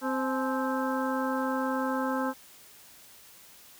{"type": "harmonic tone with a mistuned harmonic", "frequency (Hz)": 261.6, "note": "C4", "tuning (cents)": 0, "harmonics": [1, 2, 3, 4, 5, 6], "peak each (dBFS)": [-30, -33, -35, -36, -37, -38], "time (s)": [0.01, 2.34], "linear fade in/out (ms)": 50, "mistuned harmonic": 3, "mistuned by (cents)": 140, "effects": ["white hiss -53 dBFS RMS until 3.79 s"]}